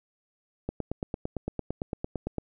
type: click train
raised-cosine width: 2 ms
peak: -17 dBFS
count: 16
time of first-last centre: 0.69-2.383 s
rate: 8.86 Hz
effects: none